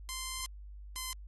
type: tone pair in turn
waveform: 5% pulse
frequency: 1042 / 1031.8 Hz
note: C6 / C6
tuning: -7 / -24 cents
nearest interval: unison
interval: 17 cents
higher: first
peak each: -25 dBFS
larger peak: neither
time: 0.09-0.46 / 0.96-1.13 s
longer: first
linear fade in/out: 0 ms
effects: added 50 Hz sine -45 dBFS peak until 1.27 s + AAC 32 kbps